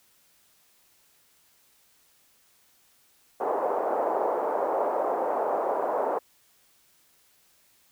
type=band-pass noise; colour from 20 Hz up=pink; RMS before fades=-27 dBFS; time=3.4-6.19 s; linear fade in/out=10 ms; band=460 to 900 Hz; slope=24 dB/octave; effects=white hiss -63 dBFS RMS until 7.91 s